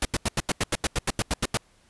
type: noise bursts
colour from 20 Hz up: pink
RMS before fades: -24 dBFS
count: 14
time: 0.02-1.572 s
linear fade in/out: 2 ms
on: 31 ms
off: 86 ms
effects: pink hiss -61 dBFS RMS until 1.89 s + resampled to 24000 Hz